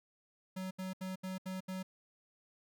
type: tone bursts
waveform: square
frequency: 187.2 Hz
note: F#3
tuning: 20 cents sharp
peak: -39 dBFS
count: 6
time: 0.56-1.83 s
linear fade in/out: 10 ms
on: 150 ms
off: 74 ms
effects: none